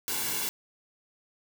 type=noise with comb filter; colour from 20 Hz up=white; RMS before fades=-31 dBFS; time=0.08-0.49 s; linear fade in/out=0 ms; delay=1.6 ms; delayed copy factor=-0.7; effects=none